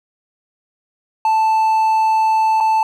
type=tone with dropouts; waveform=triangle; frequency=880 Hz; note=A5; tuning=in tune; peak=-10 dBFS; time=1.25-2.83 s; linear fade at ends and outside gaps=2 ms; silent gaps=2.603-2.607 s; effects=none